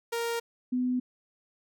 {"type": "tone pair in turn", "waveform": ["sawtooth", "sine"], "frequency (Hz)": [466.2, 250.8], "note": ["A#4", "B3"], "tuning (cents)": [0, 27], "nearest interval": "major seventh", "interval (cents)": 1073, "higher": "first", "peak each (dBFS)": -25, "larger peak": "neither", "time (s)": [[0.12, 0.4], [0.72, 1]], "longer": "neither", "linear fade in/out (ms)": 10, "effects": []}